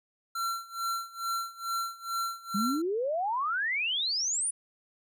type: tone with tremolo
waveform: square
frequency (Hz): 1360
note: F6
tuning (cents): -46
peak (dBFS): -29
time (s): 0.35-2.82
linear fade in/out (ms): 5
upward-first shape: sine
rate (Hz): 2.3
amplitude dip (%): 90
type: exponential sweep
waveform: sine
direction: up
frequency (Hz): 190.6 to 9956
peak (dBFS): -27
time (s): 2.54-4.51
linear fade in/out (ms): 10
effects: none